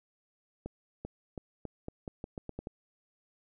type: accelerating click train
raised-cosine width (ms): 2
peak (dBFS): -25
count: 11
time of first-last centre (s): 0.66-2.671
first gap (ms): 390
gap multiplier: 0.84
effects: none